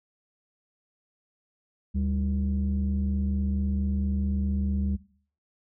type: tone pair together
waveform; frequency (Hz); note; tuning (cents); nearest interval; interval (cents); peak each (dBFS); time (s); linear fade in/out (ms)
sine; 74.2 / 198.09; D2 / G3; +18 / +18; octave + perfect fourth; 1700; -24 / -27; 1.94-4.97; 20
effects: noise-tail reverb RT60 0.5 s tail -20 dB re dry + tanh soft clip ceiling -19 dBFS